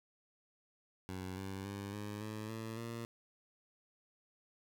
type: tone with pitch steps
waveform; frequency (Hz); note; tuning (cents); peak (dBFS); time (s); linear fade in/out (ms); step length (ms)
15% pulse; 93 / 96.5 / 100.14 / 103.91 / 107.82 / 111.88 / 116.09; F#2 / G2 / G2 / G#2 / A2 / A2 / A#2; +9 / -27 / +37 / +1 / -35 / +29 / -7; -35; 1.09-3.05; 0; 280
effects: none